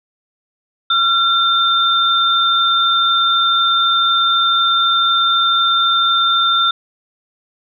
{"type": "tone pair together", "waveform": "sine", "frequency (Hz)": [1367, 3592], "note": ["F6", "A7"], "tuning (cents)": [-37, 35], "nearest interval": "octave + perfect fourth", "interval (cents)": 1672, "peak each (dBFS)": -14, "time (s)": [0.9, 6.71], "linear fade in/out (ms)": 5, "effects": []}